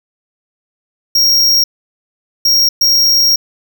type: tone bursts at uneven times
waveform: square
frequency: 5588 Hz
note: F8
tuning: in tune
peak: -8 dBFS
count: 3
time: 1.15-1.64 / 2.45-2.69 / 2.81-3.36 s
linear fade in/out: 5 ms
effects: none